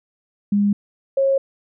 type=tone pair in turn; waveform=sine; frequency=203.5 / 543.3 Hz; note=G#3 / C#5; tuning=-35 / -35 cents; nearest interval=octave + perfect fourth; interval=1700 cents; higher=second; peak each=-14 dBFS; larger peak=neither; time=0.52-0.73 / 1.17-1.38 s; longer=neither; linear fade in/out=5 ms; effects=none